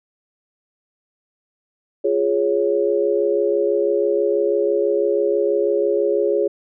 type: chord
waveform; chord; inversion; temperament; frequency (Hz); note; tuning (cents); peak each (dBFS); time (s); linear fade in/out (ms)
sine; Db major; first; equal; 349.2 / 415.3 / 554.4; F4 / Ab4 / Db5; 0 / 0 / 0; -22 / -18 / -21; 2.04-6.48; 10
effects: none